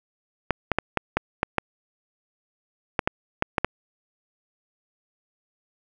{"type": "clicks", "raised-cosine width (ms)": 0.5, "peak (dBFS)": -5, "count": 12, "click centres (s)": [0.507, 0.717, 0.786, 0.973, 1.17, 1.431, 1.583, 2.992, 3.075, 3.424, 3.582, 3.646], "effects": []}